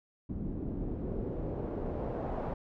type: noise with low-pass filter sweep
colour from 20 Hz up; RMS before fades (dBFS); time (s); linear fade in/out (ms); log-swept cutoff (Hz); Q
pink; -36; 0.29-2.54; 5; 250 to 790; 1.5
effects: none